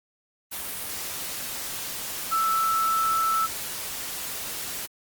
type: tone in noise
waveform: sine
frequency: 1318.5 Hz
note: E6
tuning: in tune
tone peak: -21 dBFS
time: 2.31-3.47 s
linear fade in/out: 20 ms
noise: white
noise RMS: -33 dBFS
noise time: 0.51-4.87 s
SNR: +9 dB
effects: Opus 32 kbps